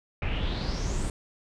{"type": "noise with low-pass filter sweep", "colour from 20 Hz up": "brown", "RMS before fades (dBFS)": -29, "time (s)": [0.22, 1.1], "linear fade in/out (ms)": 2, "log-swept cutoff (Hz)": [2400, 8900], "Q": 5.6, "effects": []}